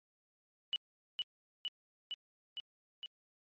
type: tone with echo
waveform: sine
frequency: 2954 Hz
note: F#7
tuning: 3 cents flat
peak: -31 dBFS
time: 0.73-0.76 s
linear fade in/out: 0 ms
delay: 460 ms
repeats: 5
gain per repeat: -2 dB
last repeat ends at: 3.06 s
effects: MP3 32 kbps